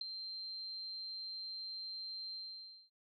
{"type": "tone with ADSR envelope", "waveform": "sine", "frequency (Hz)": 4146, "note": "C8", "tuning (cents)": -17, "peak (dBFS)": -34, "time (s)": [0.01, 2.9], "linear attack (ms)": 4, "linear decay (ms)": 8, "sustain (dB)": -8, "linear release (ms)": 570, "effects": []}